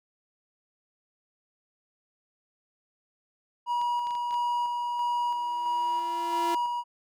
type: tone with tremolo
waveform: triangle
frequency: 962 Hz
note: B5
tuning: 46 cents flat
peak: -23 dBFS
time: 3.66-6.84 s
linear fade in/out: 50 ms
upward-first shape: square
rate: 1.5 Hz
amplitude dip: 30%
type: clicks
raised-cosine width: 0.2 ms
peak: -29 dBFS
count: 6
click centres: 3.815 / 4.07 / 4.108 / 4.152 / 4.309 / 4.342 s
type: tone with exponential growth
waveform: sawtooth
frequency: 342.4 Hz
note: F4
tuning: 34 cents flat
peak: -25 dBFS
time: 5.07-6.55 s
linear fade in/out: 5 ms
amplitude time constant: 320 ms
effects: none